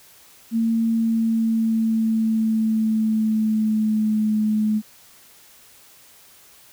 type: tone with pitch glide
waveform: sine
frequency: 227.1 to 214.4 Hz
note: A#3 to A3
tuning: -45 to -45 cents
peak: -17 dBFS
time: 0.51-4.82 s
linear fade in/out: 50 ms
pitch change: -100 cents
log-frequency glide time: 0.92-4.33 s
effects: white hiss -50 dBFS RMS until 6.72 s